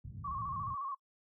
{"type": "low-pass noise", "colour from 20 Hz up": "white", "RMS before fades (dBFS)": -44, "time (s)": [0.04, 0.75], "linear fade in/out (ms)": 10, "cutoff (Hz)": 140, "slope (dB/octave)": 24}
{"type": "tone with vibrato", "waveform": "sine", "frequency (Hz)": 1108.7, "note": "C#6", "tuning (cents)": 0, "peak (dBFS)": -36, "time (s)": [0.24, 0.95], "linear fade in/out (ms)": 10, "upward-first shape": "square", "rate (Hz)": 14, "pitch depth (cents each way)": 56}
{"effects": ["noise-tail reverb RT60 0.1 s tail -22 dB re dry", "high-pass 60 Hz 12 dB/octave"]}